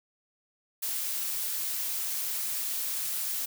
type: noise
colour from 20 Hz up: blue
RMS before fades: -32 dBFS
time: 0.82-3.46 s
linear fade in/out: 10 ms
effects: none